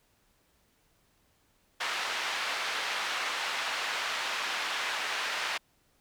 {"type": "band-pass noise", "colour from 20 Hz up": "pink", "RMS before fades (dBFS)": -33, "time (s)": [1.8, 5.58], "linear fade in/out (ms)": 10, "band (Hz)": [1100, 3800], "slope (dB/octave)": 12, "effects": ["pink hiss -69 dBFS RMS until 6 s"]}